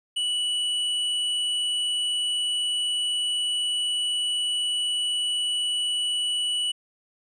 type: tone with tanh clipping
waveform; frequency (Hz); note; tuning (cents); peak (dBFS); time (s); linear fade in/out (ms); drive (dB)
sine; 2952; F#7; -5; -25; 0.16-6.72; 10; 13
effects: resampled to 22050 Hz